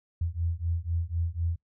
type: beating tone pair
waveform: sine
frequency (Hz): 82.41 / 86.41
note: E2 / F2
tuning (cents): 0 / -18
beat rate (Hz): 4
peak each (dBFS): -30 / -30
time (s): 0.21-1.56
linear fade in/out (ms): 5
effects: noise-tail reverb RT60 0.1 s tail -23 dB re dry